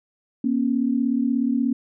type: tone pair together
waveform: sine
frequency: 237.9 / 274.6 Hz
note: A#3 / C#4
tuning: +35 / -16 cents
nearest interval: major second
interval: 249 cents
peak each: -21 / -22 dBFS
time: 0.44-1.73 s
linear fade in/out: 5 ms
effects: none